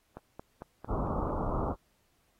click train, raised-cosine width 1 ms, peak -27 dBFS, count 6, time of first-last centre 0.17-1.296 s, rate 4.44 Hz
pink low-pass noise, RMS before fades -32 dBFS, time 0.87-1.76 s, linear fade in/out 50 ms, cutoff 1300 Hz, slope 96 dB/octave
effects pink hiss -72 dBFS RMS until 2.39 s + AAC 48 kbps

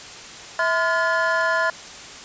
triangle tone cluster, 653 / 1023 / 1417 / 1719 Hz, E5 / C6 / F6 / A6, -17 / -39 / +25 / -41 cents, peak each -22 dBFS, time 0.59-1.7 s, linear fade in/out 2 ms, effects white hiss -38 dBFS RMS until 2.24 s + resampled to 16000 Hz

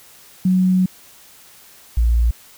sine tone pair in turn, 185 / 58.02 Hz, F#3 / A#1, 0 / -7 cents, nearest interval octave + minor sixth, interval 2007 cents, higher first, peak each -12 dBFS, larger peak neither, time 0.45-0.86 / 1.97-2.31 s, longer first, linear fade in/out 5 ms, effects white hiss -46 dBFS RMS until 2.57 s

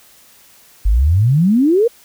sine exponential sweep, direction up, 45.74 to 492 Hz, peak -9 dBFS, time 0.85-1.88 s, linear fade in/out 10 ms, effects white hiss -47 dBFS RMS until 2.04 s

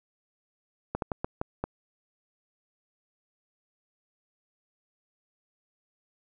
slowing click train, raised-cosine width 1 ms, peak -15 dBFS, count 6, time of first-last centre 0.95-1.64 s, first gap 72 ms, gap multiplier 1.33, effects none

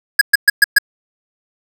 square tone bursts, 1661.2 Hz, G#6, in tune, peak -5 dBFS, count 5, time 0.19-0.785 s, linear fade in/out 5 ms, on 23 ms, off 120 ms, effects none

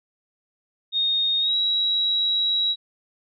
sine tone with pitch glide, 3703 to 3871 Hz, A#7 to B7, -12 to -35 cents, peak -19 dBFS, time 0.92-2.76 s, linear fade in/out 50 ms, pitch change +77 cents, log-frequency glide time 1.4-1.54 s, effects none

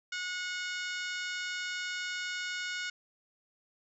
harmonic tone with a mistuned harmonic, 728 Hz, F#5, 28 cents flat, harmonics 2 / 3 / 4 / 5 / 6 / 7 / 8 / 9 / 10, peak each -37 / -41 / -43 / -45 / -47 / -48 / -49 / -50 / -51 dBFS, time 0.12-2.9 s, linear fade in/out 5 ms, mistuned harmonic 8, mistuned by -74 cents, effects none

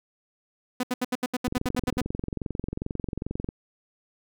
sawtooth tone bursts, 250 Hz, B3, 21 cents sharp, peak -20 dBFS, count 12, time 0.8-2.01 s, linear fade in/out 5 ms, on 33 ms, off 74 ms
click train, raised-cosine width 3 ms, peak -17 dBFS, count 46, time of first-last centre 1.48-3.489 s, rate 22.4 Hz
effects none

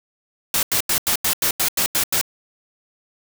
white noise bursts, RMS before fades -19 dBFS, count 10, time 0.54-2.213 s, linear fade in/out 2 ms, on 89 ms, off 87 ms, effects none

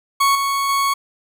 40% pulse tone with level steps, 1108.7 Hz, C#6, in tune, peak -12 / -17 / -15 dBFS, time 0.2-0.94 s, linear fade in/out 10 ms, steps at 0.35 / 0.69 s, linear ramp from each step 2 ms, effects none

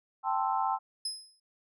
sine chord, A minor seventh, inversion third, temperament equal, 784 / 880 / 1046.5 / 1318.5 Hz, G5 / A5 / C6 / E6, 0 / 0 / 0 / 0 cents, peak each -31 / -31 / -33 / -36 dBFS, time 0.23-0.79 s, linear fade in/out 50 ms
35% pulse tone with exponential decay, 5100 Hz, D#8, 42 cents sharp, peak -27 dBFS, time 1.05-1.4 s, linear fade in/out 5 ms, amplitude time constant 74 ms
effects none

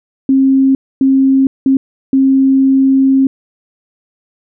sine tone bursts at uneven times, 268 Hz, C4, 42 cents sharp, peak -6 dBFS, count 4, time 0.29-0.75 / 1.01-1.47 / 1.66-1.77 / 2.13-3.27 s, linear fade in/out 2 ms, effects none

